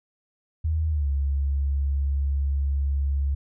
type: tone with pitch glide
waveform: sine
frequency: 79 to 69.57 Hz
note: D#2 to C#2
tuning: +27 to +7 cents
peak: -21 dBFS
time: 0.64-3.35 s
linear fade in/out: 10 ms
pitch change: -220 cents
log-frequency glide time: 0.89-1.08 s
effects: none